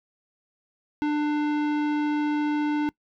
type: tone with tanh clipping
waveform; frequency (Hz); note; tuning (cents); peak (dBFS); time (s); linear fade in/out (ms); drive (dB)
sine; 297.6; D4; +23; -24; 1.02-2.89; 0; 17
effects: noise-tail reverb RT60 0.1 s tail -23 dB re dry